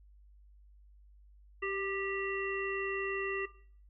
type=harmonic tone with a mistuned harmonic; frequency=390.2 Hz; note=G4; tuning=8 cents flat; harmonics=1 / 3 / 5 / 7; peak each=-36 / -39 / -38 / -40 dBFS; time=1.62-3.46 s; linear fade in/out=10 ms; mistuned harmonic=3; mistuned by=+29 cents; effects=noise-tail reverb RT60 0.5 s tail -18 dB re dry + added 50 Hz sine -56 dBFS peak until 3.89 s